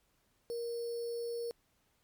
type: tone with sample-and-hold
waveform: sine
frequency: 470.5 Hz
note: A#4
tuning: 16 cents sharp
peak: -35 dBFS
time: 0.5-1.51 s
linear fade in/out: 0 ms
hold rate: 4900 Hz
effects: pink hiss -74 dBFS RMS until 2.03 s + MP3 96 kbps